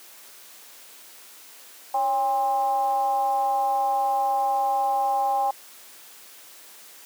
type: tone with frequency modulation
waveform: sine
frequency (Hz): 805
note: G5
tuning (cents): +46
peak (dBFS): -20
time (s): 1.94-5.51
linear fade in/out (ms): 5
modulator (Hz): 248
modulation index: 0.52
effects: white hiss -47 dBFS RMS until 7.05 s + high-pass 300 Hz 12 dB/octave